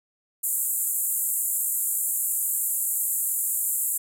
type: band-pass noise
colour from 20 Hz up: white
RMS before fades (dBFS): -26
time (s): 0.43-3.98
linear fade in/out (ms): 10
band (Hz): 7200 to 15000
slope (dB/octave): 96
effects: none